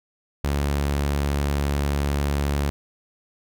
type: tone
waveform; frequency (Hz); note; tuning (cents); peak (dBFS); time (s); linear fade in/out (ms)
sawtooth; 71.3; C#2; +49; -17; 0.44-2.7; 0
effects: none